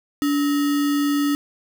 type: tone with sample-and-hold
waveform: sine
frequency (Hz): 288.2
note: D4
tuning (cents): -33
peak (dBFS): -17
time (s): 0.22-1.35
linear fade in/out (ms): 0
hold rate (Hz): 1575
effects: none